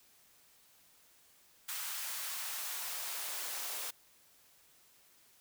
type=noise with high-pass filter sweep; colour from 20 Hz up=white; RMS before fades=-40 dBFS; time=1.68-3.91 s; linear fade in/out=10 ms; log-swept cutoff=1200 to 500 Hz; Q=1; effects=white hiss -65 dBFS RMS until 5.4 s